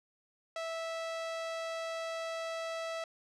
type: tone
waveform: sawtooth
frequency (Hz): 656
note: E5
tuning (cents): -9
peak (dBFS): -32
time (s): 0.56-3.04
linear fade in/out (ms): 2
effects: low-pass 6000 Hz 12 dB/octave